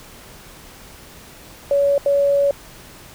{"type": "tone bursts at uneven times", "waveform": "sine", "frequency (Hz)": 564, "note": "C#5", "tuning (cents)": 30, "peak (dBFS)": -13, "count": 2, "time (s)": [[1.71, 1.98], [2.06, 2.51]], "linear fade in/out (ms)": 2, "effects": ["pink hiss -42 dBFS RMS until 3.14 s"]}